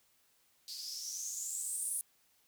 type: noise with band-pass filter sweep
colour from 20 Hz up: violet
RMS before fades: -40 dBFS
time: 0.68-2.01 s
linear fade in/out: 0 ms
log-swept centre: 4500 to 10000 Hz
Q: 8.5
effects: white hiss -71 dBFS RMS until 2.47 s